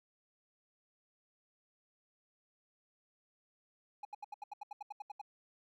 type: tone bursts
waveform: triangle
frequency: 828 Hz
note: G#5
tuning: 5 cents flat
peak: -39 dBFS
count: 13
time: 4.03-5.215 s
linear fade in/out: 5 ms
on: 21 ms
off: 76 ms
effects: none